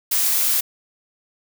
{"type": "noise", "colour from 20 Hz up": "blue", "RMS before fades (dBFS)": -19, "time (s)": [0.11, 0.61], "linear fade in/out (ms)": 10, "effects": []}